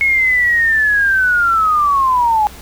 sine linear sweep, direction down, 2186 to 828 Hz, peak -10 dBFS, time 0.01-2.47 s, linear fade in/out 0 ms, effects added 60 Hz sine -35 dBFS peak until 2.61 s + pink hiss -37 dBFS RMS until 2.61 s

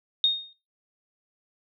sine tone with exponential decay, 3702 Hz, A#7, 13 cents flat, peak -15 dBFS, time 0.24-0.53 s, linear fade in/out 1 ms, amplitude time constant 62 ms, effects noise-tail reverb RT60 0.3 s tail -19 dB re dry

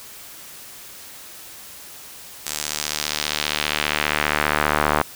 sawtooth tone with band-pass filter sweep, 75 Hz, D2, 37 cents sharp, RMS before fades -23 dBFS, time 2.46-5.02 s, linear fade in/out 5 ms, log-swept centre 8300 to 1100 Hz, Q 1.2, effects white hiss -40 dBFS RMS until 5.15 s

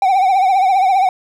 triangle tone with vibrato, 763 Hz, G5, 47 cents flat, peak -8 dBFS, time 0.02-1.09 s, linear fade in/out 2 ms, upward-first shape triangle, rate 15 Hz, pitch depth 96 cents each way, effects none

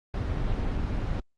brown noise, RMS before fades -28 dBFS, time 0.14-1.2 s, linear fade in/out 2 ms, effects low-pass 4000 Hz 12 dB/octave + Opus 24 kbps

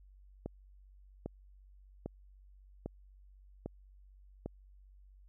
click train, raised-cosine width 2 ms, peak -25 dBFS, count 6, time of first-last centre 0.46-4.46 s, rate 1.25 Hz, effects added 48 Hz sine -56 dBFS peak until 5.28 s

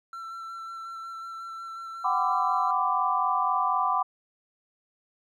triangle tone with vibrato, 1345 Hz, E6, 34 cents sharp, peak -34 dBFS, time 0.13-2.71 s, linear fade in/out 2 ms, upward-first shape square, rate 5.5 Hz, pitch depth 11 cents each way
sine chord, G major seventh, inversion third, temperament equal with one note detuned, 740 / 784 / 1005.6 / 1174.7 Hz, F#5 / G5 / B5 / D6, 0 / 0 / +31 / 0 cents, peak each -30 / -31 / -27 / -26 dBFS, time 2.04-4.03 s, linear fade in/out 10 ms
effects none

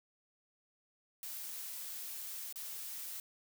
blue noise with dropouts, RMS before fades -44 dBFS, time 1.23-3.2 s, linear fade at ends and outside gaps 1 ms, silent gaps 2.526-2.558 s, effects none

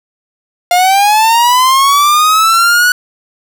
45% pulse linear sweep, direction up, 700 to 1480 Hz, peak -6 dBFS, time 0.71-2.92 s, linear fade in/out 2 ms, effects none

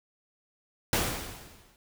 pink noise with exponential decay, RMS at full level -24 dBFS, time 0.93-1.76 s, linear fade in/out 1 ms, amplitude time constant 180 ms, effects none

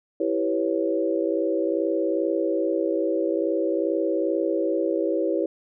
sine chord, C# half-diminished seventh, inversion first, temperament equal, 329.6 / 392 / 493.9 / 554.4 Hz, E4 / G4 / B4 / C#5, 0 / 0 / 0 / 0 cents, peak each -25 / -27 / -28 / -27 dBFS, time 0.2-5.46 s, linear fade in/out 5 ms, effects none

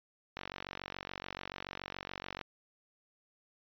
click train, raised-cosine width 0.3 ms, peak -23 dBFS, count 97, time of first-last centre 0.37-2.413 s, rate 47 Hz, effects resampled to 11025 Hz

